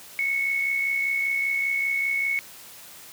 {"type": "tone with amplitude modulation", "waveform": "sine", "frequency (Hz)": 2206, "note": "C#7", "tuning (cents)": -9, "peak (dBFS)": -20, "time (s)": [0.19, 2.39], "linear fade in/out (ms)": 0, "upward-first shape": "sine", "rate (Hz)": 65.1, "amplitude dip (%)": 45, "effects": ["white hiss -45 dBFS RMS until 3.12 s", "high-pass 80 Hz 12 dB/octave"]}